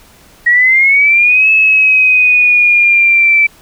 sine linear two-way sweep, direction up then down, 1895 to 2600 to 2317 Hz, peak -5 dBFS, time 0.46-3.47 s, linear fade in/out 10 ms, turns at 1.5 s, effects pink hiss -43 dBFS RMS until 3.61 s

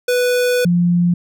square / sine tone pair in turn, 493.9 / 174.62 Hz, B4 / F3, 0 / 0 cents, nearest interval octave + tritone, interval 1800 cents, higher first, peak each -14 / -11 dBFS, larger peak second, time 0.08-0.65 / 0.65-1.14 s, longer first, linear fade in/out 5 ms, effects none

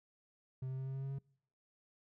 triangle tone with pitch steps, 130.3 / 131.43 / 132.58 / 133.73 / 134.9 / 136.07 / 137.25 Hz, C3 / C3 / C3 / C3 / C#3 / C#3 / C#3, -7 / +8 / +23 / +38 / -47 / -32 / -17 cents, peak -36 dBFS, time 0.62-1.187 s, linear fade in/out 5 ms, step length 81 ms, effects noise-tail reverb RT60 0.7 s tail -26 dB re dry

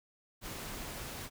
pink noise with amplitude modulation, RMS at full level -41 dBFS, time 0.41-1.3 s, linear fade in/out 50 ms, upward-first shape sine, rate 296 Hz, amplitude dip 35%, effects none

